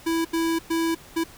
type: tone bursts at uneven times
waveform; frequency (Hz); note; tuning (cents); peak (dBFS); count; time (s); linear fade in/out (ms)
square; 329.6; E4; 0; -22; 4; 0.06-0.25 / 0.33-0.59 / 0.7-0.95 / 1.16-1.24; 10
effects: pink hiss -47 dBFS RMS until 1.37 s